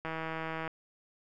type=click train; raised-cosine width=0.5 ms; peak=-22 dBFS; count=102; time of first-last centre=0.05-0.677 s; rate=161 Hz; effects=none